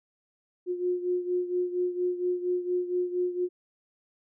sine beating tone pair, 357.8 / 362.1 Hz, F4 / F#4, +42 / -37 cents, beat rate 4.3 Hz, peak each -27 / -32 dBFS, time 0.66-3.49 s, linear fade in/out 50 ms, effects none

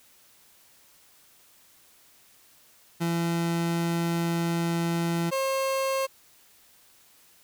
30% pulse tone pair in turn, 168.8 / 535.9 Hz, E3 / C5, +41 / +41 cents, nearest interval octave + minor sixth, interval 2000 cents, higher second, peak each -22 dBFS, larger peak neither, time 3-5.31 / 5.31-6.07 s, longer first, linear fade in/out 20 ms, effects white hiss -58 dBFS RMS until 7.43 s

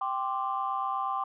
sine chord, G suspended fourth, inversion none, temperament equal, 784 / 1046.5 / 1174.7 Hz, G5 / C6 / D6, 0 / 0 / 0 cents, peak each -32 dBFS, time 0.01-1.24 s, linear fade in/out 5 ms, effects tanh soft clip ceiling -19 dBFS

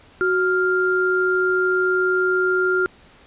sine tone pair together, 370 / 1396.9 Hz, F#4 / F6, 0 / 0 cents, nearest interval octave + major seventh, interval 2300 cents, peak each -19 dBFS, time 0.21-2.86 s, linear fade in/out 0 ms, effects pink hiss -50 dBFS RMS until 3.26 s + resampled to 8000 Hz

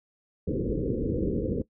white low-pass noise, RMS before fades -28 dBFS, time 0.47-1.62 s, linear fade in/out 5 ms, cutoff 510 Hz, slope 96 dB/octave, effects noise-tail reverb RT60 0.1 s tail -17 dB re dry

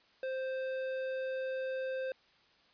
sine tone with tanh clipping, 523.3 Hz, C5, in tune, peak -36 dBFS, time 0.23-2.12 s, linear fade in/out 2 ms, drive 13 dB, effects white hiss -66 dBFS RMS until 2.73 s + resampled to 11025 Hz

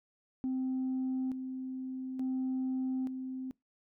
sine tone with tremolo, 259.8 Hz, C4, 12 cents flat, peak -29 dBFS, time 0.44-3.51 s, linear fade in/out 0 ms, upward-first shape square, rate 0.57 Hz, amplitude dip 55%, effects noise-tail reverb RT60 0.2 s tail -24 dB re dry + tanh soft clip ceiling -28 dBFS

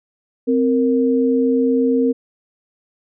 sine tone pair together, 260.5 / 464.2 Hz, C4 / A#4, -7 / -7 cents, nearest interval minor seventh, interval 1000 cents, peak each -15 / -17 dBFS, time 0.47-2.13 s, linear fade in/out 20 ms, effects none

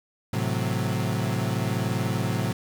35% pulse chord, F# half-diminished seventh, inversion first, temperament equal, 110 / 130.81 / 164.81 / 185 Hz, A2 / C3 / E3 / F#3, 0 / 0 / 0 / 0 cents, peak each -26 / -27 / -32 / -29 dBFS, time 0.33-2.53 s, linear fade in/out 5 ms, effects 8-bit

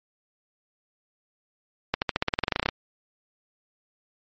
accelerating click train, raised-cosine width 0.3 ms, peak -6 dBFS, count 16, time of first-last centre 1.94-2.689 s, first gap 79 ms, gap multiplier 0.93, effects MP3 32 kbps

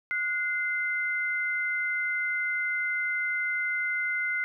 sine tone pair together, 1456 / 2072 Hz, F#6 / C7, -28 / -17 cents, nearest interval tritone, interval 611 cents, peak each -30 / -28 dBFS, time 0.11-4.44 s, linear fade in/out 0 ms, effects none

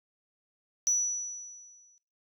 sine tone with exponential decay, 5910 Hz, F#8, 3 cents flat, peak -20 dBFS, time 0.87-1.98 s, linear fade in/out 0 ms, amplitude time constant 240 ms, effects noise-tail reverb RT60 0.4 s tail -18 dB re dry + tanh soft clip ceiling -20 dBFS

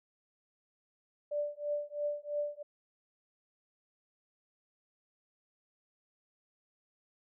sine tone with tremolo, 587.3 Hz, D5, in tune, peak -29 dBFS, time 1.31-2.63 s, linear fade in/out 10 ms, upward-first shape triangle, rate 3 Hz, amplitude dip 100%, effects none

